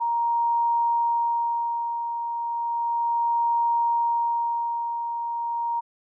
sine tone with tremolo, 937 Hz, A#5, 9 cents sharp, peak -19 dBFS, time 0-5.81 s, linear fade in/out 20 ms, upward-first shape sine, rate 0.34 Hz, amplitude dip 55%, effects none

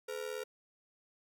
45% pulse ring-modulated tone, 468 Hz, A#4, 7 cents sharp, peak -35 dBFS, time 0.08-0.44 s, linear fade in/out 10 ms, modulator 39.2 Hz, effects none

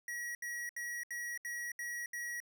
square tone bursts, 1913 Hz, A#6, 44 cents sharp, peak -39 dBFS, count 7, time 0.08-2.402 s, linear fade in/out 2 ms, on 270 ms, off 72 ms, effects none

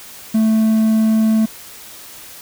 triangle tone, 220 Hz, A3, in tune, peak -9 dBFS, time 0.34-1.46 s, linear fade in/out 10 ms, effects white hiss -37 dBFS RMS until 2.41 s

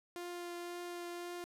sawtooth tone with vibrato, 349.4 Hz, F4, 1 cent sharp, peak -38 dBFS, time 0.16-1.44 s, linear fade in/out 0 ms, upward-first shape triangle, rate 1.9 Hz, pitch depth 11 cents each way, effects resampled to 32000 Hz + 12-bit

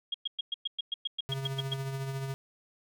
sine tone bursts, 3268 Hz, G#7, 29 cents flat, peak -29 dBFS, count 13, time 0.12-1.739 s, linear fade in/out 5 ms, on 23 ms, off 110 ms
square tone with tremolo, 135.3 Hz, C#3, 42 cents flat, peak -32 dBFS, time 1.29-2.34 s, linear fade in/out 0 ms, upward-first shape triangle, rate 14 Hz, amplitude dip 45%
effects none

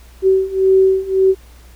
sine beating tone pair, 380.3 / 382.1 Hz, F#4 / G4, +48 / -44 cents, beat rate 1.8 Hz, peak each -14 / -12 dBFS, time 0.22-1.35 s, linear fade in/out 50 ms, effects added 60 Hz sine -40 dBFS peak until 1.75 s + pink hiss -48 dBFS RMS until 1.75 s

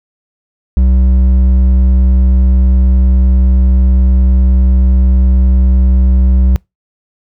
sine tone with hard clipping, 63.6 Hz, C2, 48 cents flat, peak -7 dBFS, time 0.77-6.56 s, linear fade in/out 0 ms, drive 6 dB, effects noise-tail reverb RT60 0.2 s tail -25 dB re dry

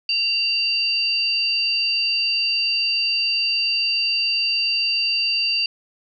sine tone pair together, 2768 / 4655 Hz, F7 / D8, -16 / -16 cents, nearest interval major sixth, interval 900 cents, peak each -22 / -20 dBFS, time 0.09-5.66 s, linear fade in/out 2 ms, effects none

